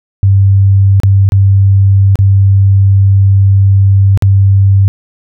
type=tone with dropouts; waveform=sine; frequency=98 Hz; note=G2; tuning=in tune; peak=-3 dBFS; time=0.23-4.88 s; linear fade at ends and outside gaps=0 ms; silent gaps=1.001-1.034 / 1.29-1.321 / 2.156-2.189 / 4.175-4.223 s; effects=none